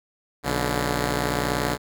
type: tone pair together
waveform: 5% pulse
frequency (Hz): 60.6 / 144.13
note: B1 / D3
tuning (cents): -32 / -32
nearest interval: octave + minor third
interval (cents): 1500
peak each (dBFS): -14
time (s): 0.43-1.78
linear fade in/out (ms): 50
effects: none